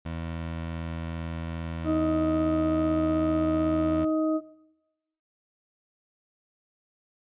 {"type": "tone", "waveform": "20% pulse", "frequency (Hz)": 82.41, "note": "E2", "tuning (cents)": 0, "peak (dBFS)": -27, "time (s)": [0.05, 4.05], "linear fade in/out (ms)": 10}
{"type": "harmonic tone", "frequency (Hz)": 313.8, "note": "D#4", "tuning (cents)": 15, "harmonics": [1, 2, 4], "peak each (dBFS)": [-23, -30, -37], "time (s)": [1.84, 4.41], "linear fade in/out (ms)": 50}
{"effects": ["noise-tail reverb RT60 1.0 s tail -19 dB re dry", "resampled to 8000 Hz"]}